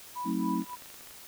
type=tone with tremolo; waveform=sine; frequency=986 Hz; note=B5; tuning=3 cents flat; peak=-32 dBFS; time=0.15-0.76 s; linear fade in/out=20 ms; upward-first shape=sine; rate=3.5 Hz; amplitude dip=90%
type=chord; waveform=sine; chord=F# diminished seventh; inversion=none; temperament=just; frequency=185 / 222 / 266.4 / 319.7 Hz; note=F#3 / A3 / C4 / Eb4; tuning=0 / +16 / +31 / +47 cents; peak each=-33 dBFS; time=0.24-0.65 s; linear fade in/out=50 ms
type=clicks; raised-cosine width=0.3 ms; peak=-34 dBFS; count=12; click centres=0.621 / 0.666 / 0.697 / 0.733 / 0.769 / 0.822 / 0.859 / 0.902 / 0.943 / 1.009 / 1.072 / 1.109 s
effects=white hiss -49 dBFS RMS until 1.27 s